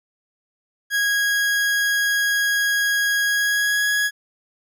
40% pulse tone with pitch glide, 1648 to 1668.1 Hz, G#6 to G#6, -14 to +7 cents, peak -17 dBFS, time 0.9-4.11 s, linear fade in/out 50 ms, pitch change +21 cents, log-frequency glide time 3.25-3.86 s, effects none

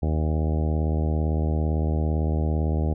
harmonic tone with a mistuned harmonic, 77.78 Hz, D#2, in tune, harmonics 1 / 2 / 3 / 4 / 5 / 6 / 7 / 8 / 9 / 10, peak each -22 / -28 / -32 / -34 / -36 / -38 / -39 / -40 / -41 / -42 dBFS, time 0.02-2.94 s, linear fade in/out 10 ms, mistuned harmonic 10, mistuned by +59 cents, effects none

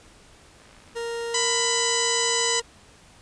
click train, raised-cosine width 0.3 ms, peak -37 dBFS, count 62, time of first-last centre 0.6-1.725 s, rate 54.2 Hz
40% pulse tone, 466.2 Hz, A#4, in tune, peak -27 dBFS, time 0.95-2.62 s, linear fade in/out 20 ms
harmonic tone, 998 Hz, B5, 18 cents sharp, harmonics 1 / 2 / 3 / 4 / 5 / 6 / 7 / 8, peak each -30 / -30 / -30 / -30 / -30 / -30 / -30 / -30 dBFS, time 1.34-2.6 s, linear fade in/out 5 ms
effects pink hiss -52 dBFS RMS until 3.21 s + resampled to 22050 Hz

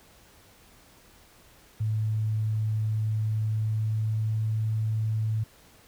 sine tone with pitch glide, 108.7 to 109.65 Hz, A2 to A2, -21 to -6 cents, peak -24 dBFS, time 1.8-5.44 s, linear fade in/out 10 ms, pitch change +15 cents, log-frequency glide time 3.4-4.47 s, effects pink hiss -56 dBFS RMS until 5.87 s

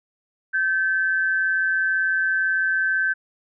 sine tone pair together, 1547 / 1725 Hz, G6 / A6, -23 / -35 cents, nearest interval major second, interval 188 cents, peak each -19 / -28 dBFS, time 0.53-3.14 s, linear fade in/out 20 ms, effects none

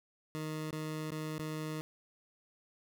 20% pulse tone with dropouts, 155.56 Hz, D#3, in tune, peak -32 dBFS, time 0.35-1.81 s, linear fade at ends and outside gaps 0 ms, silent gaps 0.709-0.728 / 1.106-1.118 / 1.382-1.393 s, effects none

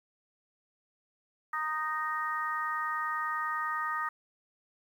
harmonic tone, 310 Hz, D#4, 6 cents flat, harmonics 3 / 4 / 5 / 6, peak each -39 / -32 / -43 / -36 dBFS, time 1.53-4.09 s, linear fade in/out 5 ms, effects 10-bit

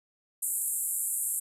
pink band-pass noise, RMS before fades -31 dBFS, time 0.42-1.4 s, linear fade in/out 10 ms, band 7600 to 13000 Hz, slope 96 dB/octave, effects none

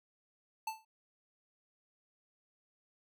square tone with exponential decay, 882 Hz, A5, 4 cents sharp, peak -33 dBFS, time 0.67-0.85 s, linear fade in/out 5 ms, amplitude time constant 38 ms, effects none

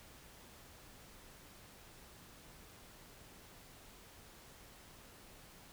silence, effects pink hiss -58 dBFS RMS until 5.72 s

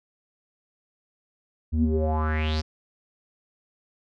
square tone with low-pass filter sweep, 77.78 Hz, D#2, in tune, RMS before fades -24 dBFS, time 1.72-2.62 s, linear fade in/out 20 ms, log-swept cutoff 160 to 5400 Hz, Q 5.8, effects none

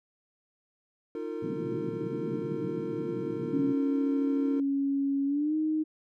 triangle chord, Eb suspended second, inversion none, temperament equal with one note detuned, 311.1 / 349.2 / 455.3 Hz, Eb4 / F4 / Bb4, 0 / 0 / -41 cents, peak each -36 / -36 / -34 dBFS, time 1.15-4.6 s, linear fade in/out 2 ms
pink band-pass noise, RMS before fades -36 dBFS, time 1.42-3.73 s, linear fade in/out 10 ms, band 120 to 390 Hz, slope 96 dB/octave
sine tone with pitch glide, 277.2 to 311.1 Hz, C#4 to D#4, 0 to 0 cents, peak -25 dBFS, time 3.52-5.84 s, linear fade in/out 20 ms, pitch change +200 cents, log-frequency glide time 5.26-5.55 s
effects none

